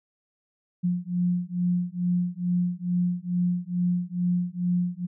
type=beating tone pair; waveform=sine; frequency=176.4 / 178.7 Hz; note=F3 / F3; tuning=+18 / +40 cents; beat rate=2.3 Hz; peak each=-26 dBFS; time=0.83-5.07 s; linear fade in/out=20 ms; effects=none